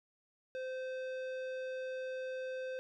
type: tone with tanh clipping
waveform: sine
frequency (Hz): 517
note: C5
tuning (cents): -21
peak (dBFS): -40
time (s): 0.55-2.79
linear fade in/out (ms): 0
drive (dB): 14
effects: none